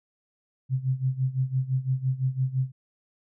sine tone with tremolo, 130.81 Hz, C3, in tune, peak -20 dBFS, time 0.69-2.72 s, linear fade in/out 50 ms, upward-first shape sine, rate 5.9 Hz, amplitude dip 85%, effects none

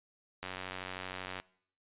click train, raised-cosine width 0.3 ms, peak -23 dBFS, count 91, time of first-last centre 0.43-1.4 s, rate 92.8 Hz, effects noise-tail reverb RT60 0.6 s tail -22 dB re dry + resampled to 8000 Hz

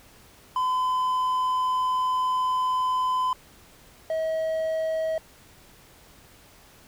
triangle tone pair in turn, 1016 / 640 Hz, B5 / D#5, +49 / +49 cents, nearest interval minor sixth, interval 800 cents, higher first, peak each -20 / -22 dBFS, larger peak first, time 0.56-3.33 / 4.1-5.18 s, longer first, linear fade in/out 2 ms, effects pink hiss -53 dBFS RMS until 6.87 s

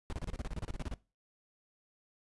brown noise bursts, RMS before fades -37 dBFS, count 15, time 0.1-0.939 s, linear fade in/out 0 ms, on 27 ms, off 31 ms, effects noise-tail reverb RT60 0.3 s tail -20 dB re dry + resampled to 24000 Hz

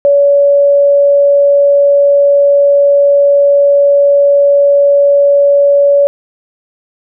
sine tone, 567 Hz, C#5, 39 cents sharp, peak -4 dBFS, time 0.05-6.07 s, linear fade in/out 0 ms, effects none

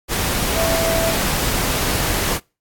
sine tone in noise, 659.3 Hz, E5, in tune, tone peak -18 dBFS, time 0.54-1.15 s, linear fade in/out 50 ms, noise pink, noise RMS -20 dBFS, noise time 0.08-2.4 s, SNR -1 dB, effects noise-tail reverb RT60 0.3 s tail -26 dB re dry + AAC 64 kbps

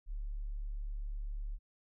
sine tone, 36.01 Hz, D1, 33 cents flat, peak -36 dBFS, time 0.06-1.59 s, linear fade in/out 50 ms, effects none

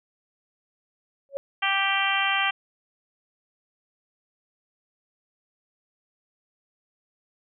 sine tone with exponential growth, 554.4 Hz, C#5, in tune, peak -22 dBFS, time 1.29-1.37 s, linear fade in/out 0 ms, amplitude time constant 16 ms
harmonic tone, 392 Hz, G4, in tune, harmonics 2 / 3 / 4 / 5 / 6 / 7 / 8, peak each -29 / -29 / -29 / -29 / -29 / -29 / -29 dBFS, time 1.62-2.51 s, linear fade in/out 10 ms
effects none

